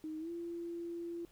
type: tone with pitch glide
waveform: sine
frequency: 312.5 to 340.8 Hz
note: D#4 to F4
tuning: +8 to -42 cents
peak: -39 dBFS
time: 0.04-1.25 s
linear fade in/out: 0 ms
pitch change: +150 cents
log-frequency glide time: 0.19-0.3 s
effects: pink hiss -67 dBFS RMS until 1.31 s